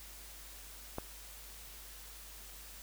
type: click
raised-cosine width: 1 ms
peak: -23 dBFS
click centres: 0.984 s
effects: added 50 Hz sine -54 dBFS peak until 2.82 s + white hiss -52 dBFS RMS until 2.82 s